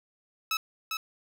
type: tone with echo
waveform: 15% pulse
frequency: 1300 Hz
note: E6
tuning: 24 cents flat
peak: -20 dBFS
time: 0.51-0.57 s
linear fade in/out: 2 ms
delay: 400 ms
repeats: 1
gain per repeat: -4 dB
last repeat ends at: 0.97 s
effects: none